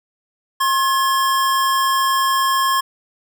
square tone pair together, 1070.9 / 1700 Hz, C6 / G#6, +40 / +40 cents, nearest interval minor sixth, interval 800 cents, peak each -16 / -25 dBFS, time 0.6-2.81 s, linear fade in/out 10 ms, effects none

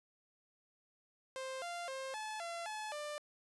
sawtooth tone with pitch steps, 525 / 694 / 531 / 862 / 681 / 858 / 594 Hz, C5 / F5 / C5 / A5 / F5 / A5 / D5, +6 / -11 / +25 / -36 / -44 / -44 / +20 cents, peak -37 dBFS, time 1.36-3.18 s, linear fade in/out 0 ms, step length 260 ms, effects resampled to 24000 Hz

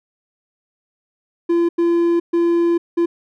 triangle tone bursts at uneven times, 341 Hz, F4, 41 cents flat, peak -11 dBFS, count 4, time 1.49-1.69 / 1.78-2.2 / 2.33-2.78 / 2.97-3.06 s, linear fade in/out 10 ms, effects none

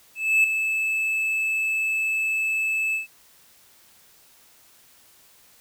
triangle tone with ADSR envelope, 2616 Hz, E7, 14 cents flat, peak -12 dBFS, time 0.15-3.07 s, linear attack 290 ms, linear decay 4 ms, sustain -8 dB, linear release 130 ms, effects white hiss -55 dBFS RMS until 5.6 s

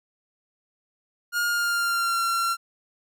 45% pulse tone with pitch glide, 1422 to 1366.4 Hz, F6 to F6, +31 to -38 cents, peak -22 dBFS, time 1.32-2.57 s, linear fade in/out 50 ms, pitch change -69 cents, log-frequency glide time 1.44-2.23 s, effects none

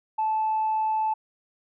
sine tone, 872 Hz, A5, 16 cents flat, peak -21 dBFS, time 0.18-1.14 s, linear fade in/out 10 ms, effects tanh soft clip ceiling -18 dBFS

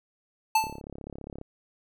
square tone with exponential decay, 880 Hz, A5, in tune, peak -18 dBFS, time 0.55-0.81 s, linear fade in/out 5 ms, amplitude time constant 56 ms
click train, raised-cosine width 2 ms, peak -26 dBFS, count 28, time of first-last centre 0.64-1.414 s, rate 34.9 Hz
effects none

